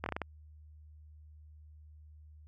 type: slowing click train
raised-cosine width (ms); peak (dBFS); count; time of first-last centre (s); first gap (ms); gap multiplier
0.5; -19; 6; 0.04-0.217; 22; 1.24
effects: added 76 Hz sine -52 dBFS peak until 2.47 s